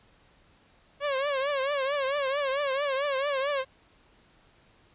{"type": "tone with vibrato", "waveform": "sawtooth", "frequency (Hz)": 554.4, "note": "C#5", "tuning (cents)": 0, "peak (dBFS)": -22, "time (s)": [1, 3.65], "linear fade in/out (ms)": 50, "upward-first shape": "triangle", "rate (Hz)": 4.5, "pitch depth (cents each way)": 120, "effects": ["pink hiss -61 dBFS RMS until 4.94 s", "resampled to 8000 Hz"]}